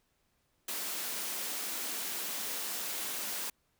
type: high-pass noise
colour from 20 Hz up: white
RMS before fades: -37 dBFS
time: 0.68-3.5 s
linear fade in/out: 5 ms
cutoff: 180 Hz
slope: 48 dB/octave
effects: pink hiss -75 dBFS RMS until 3.79 s